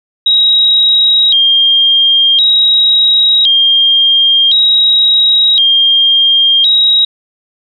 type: tone with vibrato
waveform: sine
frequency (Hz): 3500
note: A7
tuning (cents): -10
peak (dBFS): -5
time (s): 0.26-7.05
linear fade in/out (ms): 5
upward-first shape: square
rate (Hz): 0.47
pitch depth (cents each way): 150
effects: none